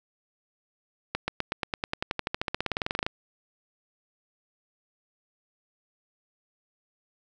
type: accelerating click train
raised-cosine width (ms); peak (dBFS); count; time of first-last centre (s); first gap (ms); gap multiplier
0.3; -11; 27; 1.15-3.065; 130; 0.95
effects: none